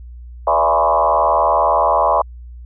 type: tone with frequency modulation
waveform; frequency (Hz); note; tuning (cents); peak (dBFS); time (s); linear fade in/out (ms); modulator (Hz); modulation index
sine; 830.6; G#5; 0; -11; 0.47-2.22; 5; 79.1; 3.6
effects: added 60 Hz sine -32 dBFS peak until 2.65 s